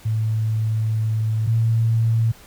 sine tone pair in turn, 110 / 113.49 Hz, A2 / A#2, 0 / -46 cents, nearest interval minor second, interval 54 cents, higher second, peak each -18 / -15 dBFS, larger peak second, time 0.05-1.47 / 1.47-2.32 s, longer first, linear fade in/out 10 ms, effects pink hiss -47 dBFS RMS until 2.46 s

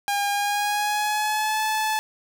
sawtooth tone with pitch glide, 809 to 867.1 Hz, G#5 to A5, -46 to -26 cents, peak -18 dBFS, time 0.08-1.99 s, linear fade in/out 0 ms, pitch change +120 cents, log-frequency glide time 0.3-1.62 s, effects none

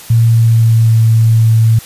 sine tone with pitch glide, 115.1 to 112.67 Hz, A#2 to A2, -22 to +42 cents, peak -5 dBFS, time 0.1-1.79 s, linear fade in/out 5 ms, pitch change -36 cents, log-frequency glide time 0.24-1.01 s, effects white hiss -33 dBFS RMS until 1.85 s + resampled to 32000 Hz

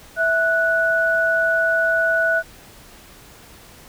sine tone pair together, 657.5 / 1476 Hz, E5 / F#6, -5 / -5 cents, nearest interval octave + major second, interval 1400 cents, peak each -20 / -17 dBFS, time 0.16-2.43 s, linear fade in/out 50 ms, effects pink hiss -45 dBFS RMS until 3.88 s

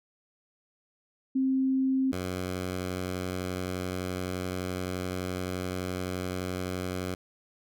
sine / 10% pulse tone pair in turn, 264.3 / 91.68 Hz, C4 / F#2, +18 / -15 cents, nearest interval octave + tritone, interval 1833 cents, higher first, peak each -23 / -23 dBFS, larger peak neither, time 1.35-2.12 / 2.12-7.15 s, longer second, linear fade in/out 10 ms, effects none

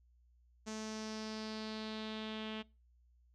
sawtooth tone with low-pass filter sweep, 217.7 Hz, A3, 18 cents flat, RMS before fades -43 dBFS, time 0.66-2.63 s, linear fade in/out 20 ms, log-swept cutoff 6500 to 3100 Hz, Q 3.8, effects noise-tail reverb RT60 0.3 s tail -23 dB re dry + added 60 Hz sine -65 dBFS peak until 3.34 s

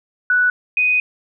sine tone pair in turn, 1480 / 2494 Hz, F#6 / D#7, 0 / +3 cents, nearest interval major sixth, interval 903 cents, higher second, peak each -12 / -13 dBFS, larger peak first, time 0.3-0.5 / 0.77-1 s, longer second, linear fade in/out 2 ms, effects none

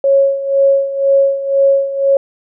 sine tone with tremolo, 550 Hz, C#5, 14 cents flat, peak -6 dBFS, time 0.04-2.17 s, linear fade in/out 2 ms, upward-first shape sine, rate 2 Hz, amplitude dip 75%, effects none

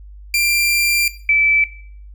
sawtooth / sine tone pair in turn, 2375 / 2315 Hz, D7 / D7, +19 / -25 cents, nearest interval unison, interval 44 cents, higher first, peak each -10 dBFS, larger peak neither, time 0.34-1.08 / 1.29-1.64 s, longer first, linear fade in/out 2 ms, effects noise-tail reverb RT60 0.5 s tail -17 dB re dry + added 50 Hz sine -35 dBFS peak until 2.14 s

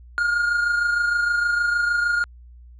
triangle tone pair together, 1418.5 / 1445 Hz, F6 / F#6, +27 / -41 cents, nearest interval unison, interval 32 cents, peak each -17 / -27 dBFS, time 0.18-2.24 s, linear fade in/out 0 ms, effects added 60 Hz sine -42 dBFS peak until 2.79 s + resampled to 24000 Hz

